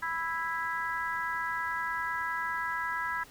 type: harmonic tone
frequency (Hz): 329.6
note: E4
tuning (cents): 0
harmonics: 3 / 4 / 5 / 6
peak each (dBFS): -35 / -37 / -34 / -39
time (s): 0.02-3.24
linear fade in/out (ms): 10
effects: pink hiss -54 dBFS RMS until 3.3 s